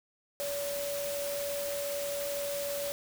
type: tone in noise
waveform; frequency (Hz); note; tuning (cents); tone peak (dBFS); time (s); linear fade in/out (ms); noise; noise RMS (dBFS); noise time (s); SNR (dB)
sine; 570; C#5; +48; -33; 0.4-2.92; 0; white; -39; 0.4-2.92; +3
effects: none